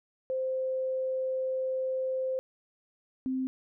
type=tone pair in turn; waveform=sine; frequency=521 / 260.5 Hz; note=C5 / C4; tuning=-7 / -7 cents; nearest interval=octave; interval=1200 cents; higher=first; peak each=-28 dBFS; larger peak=neither; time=0.3-2.39 / 3.26-3.47 s; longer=first; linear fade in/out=0 ms; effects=none